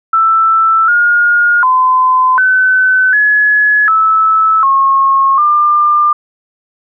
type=tone with pitch steps; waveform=sine; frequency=1326 / 1427 / 1023 / 1515 / 1695 / 1306 / 1086 / 1197 Hz; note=E6 / F6 / C6 / F#6 / G#6 / E6 / C#6 / D6; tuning=+10 / +37 / -39 / +40 / +35 / -17 / -36 / +33 cents; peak=-6 dBFS; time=0.13-6.13 s; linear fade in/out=5 ms; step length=750 ms; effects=none